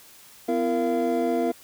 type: tone cluster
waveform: triangle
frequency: 252.3 / 337.3 / 463.2 / 685 Hz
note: B3 / E4 / A#4 / F5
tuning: +37 / +40 / -11 / -34 cents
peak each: -25 dBFS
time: 0.48-1.52 s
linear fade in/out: 10 ms
effects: white hiss -50 dBFS RMS until 1.63 s